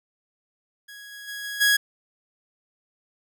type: tone with level steps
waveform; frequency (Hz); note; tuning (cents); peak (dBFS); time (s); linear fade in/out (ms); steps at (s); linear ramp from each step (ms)
sawtooth; 1661.2; G#6; 0; -37 / -35 / -29 / -27 / -13; 0.88-1.77; 10; 1.11 / 1.27 / 1.43 / 1.6; 20
effects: none